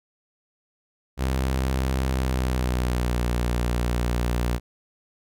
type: tone with pitch glide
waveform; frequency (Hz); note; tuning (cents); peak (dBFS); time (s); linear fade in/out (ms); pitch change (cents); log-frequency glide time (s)
sawtooth; 65.41 to 59.98; C2 to B1; 0 to -50; -18; 1.17-4.6; 50; -150; 2.07-3.22
effects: none